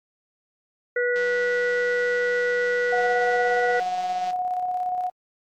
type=harmonic tone; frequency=487.8 Hz; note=B4; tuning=21 cents flat; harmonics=1 / 3 / 4; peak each=-22 / -27 / -28 dBFS; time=0.96-3.8 s; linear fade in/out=5 ms
type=click train; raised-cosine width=0.2 ms; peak=-23 dBFS; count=580; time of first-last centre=1.16-4.307 s; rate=184 Hz
type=tone with tremolo; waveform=sine; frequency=729 Hz; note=F#5; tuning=26 cents flat; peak=-22 dBFS; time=2.92-5.1 s; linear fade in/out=10 ms; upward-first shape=square; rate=17 Hz; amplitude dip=30%
effects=AAC 64 kbps